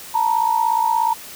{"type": "tone pair together", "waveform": "sine", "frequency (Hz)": [893.1, 950], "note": ["A5", "A#5"], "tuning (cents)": [26, 33], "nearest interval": "minor second", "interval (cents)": 107, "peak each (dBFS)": -18, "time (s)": [0.14, 1.14], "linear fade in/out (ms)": 10, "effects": ["white hiss -37 dBFS RMS until 1.35 s"]}